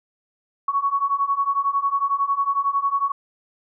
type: beating tone pair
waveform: sine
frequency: 1108.7 / 1119.7 Hz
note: C#6 / C#6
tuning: 0 / +17 cents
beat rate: 11 Hz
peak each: -23 / -21 dBFS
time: 0.68-3.12 s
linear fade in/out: 5 ms
effects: none